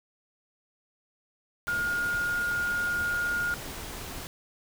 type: tone in noise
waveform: sine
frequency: 1424 Hz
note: F6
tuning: 33 cents sharp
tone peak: -26 dBFS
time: 1.68-3.54 s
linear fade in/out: 0 ms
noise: pink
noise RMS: -39 dBFS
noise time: 1.67-4.27 s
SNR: +10 dB
effects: none